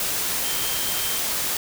sine tone in noise, 3151 Hz, G7, 8 cents sharp, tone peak -33 dBFS, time 0.44-1.18 s, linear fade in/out 2 ms, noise white, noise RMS -25 dBFS, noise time 0-1.57 s, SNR -11 dB, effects none

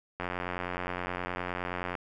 click train, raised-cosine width 0.5 ms, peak -18 dBFS, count 158, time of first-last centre 0.2-1.952 s, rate 89.6 Hz, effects none

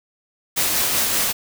white noise with tremolo, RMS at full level -19 dBFS, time 0.56-1.33 s, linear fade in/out 20 ms, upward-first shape sine, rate 5.2 Hz, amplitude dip 25%, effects none

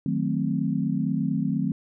sine chord, D# diminished seventh, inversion none, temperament equal with one note detuned, 155.56 / 184.14 / 220 / 261.6 Hz, D#3 / F#3 / A3 / C4, 0 / -8 / 0 / 0 cents, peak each -28 dBFS, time 0.06-1.72 s, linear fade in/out 2 ms, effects none

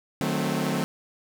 sawtooth chord, D# diminished seventh, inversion none, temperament equal with one note detuned, 152.63 / 185 / 220 / 261.6 Hz, D#3 / F#3 / A3 / C4, -33 / 0 / 0 / 0 cents, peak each -26 dBFS, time 0.21-0.84 s, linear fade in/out 0 ms, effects none

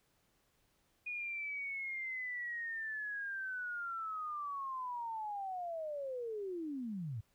sine linear sweep, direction down, 2463 to 99 Hz, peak -38 dBFS, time 1.06-7.21 s, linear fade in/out 10 ms, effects pink hiss -75 dBFS RMS until 7.34 s

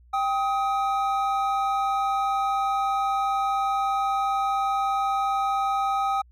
triangle tone pair together, 787 / 1262 Hz, G5 / D#6, +7 / +24 cents, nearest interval minor sixth, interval 817 cents, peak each -22 / -24 dBFS, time 0.13-6.22 s, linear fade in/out 10 ms, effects added 60 Hz sine -51 dBFS peak until 6.31 s

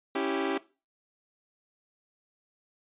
sawtooth chord, C# diminished, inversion none, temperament equal, 277.2 / 329.6 / 392 Hz, C#4 / E4 / G4, 0 / 0 / 0 cents, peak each -28 / -29 / -27 dBFS, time 0.15-0.58 s, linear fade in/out 5 ms, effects noise-tail reverb RT60 0.3 s tail -18 dB re dry + resampled to 8000 Hz

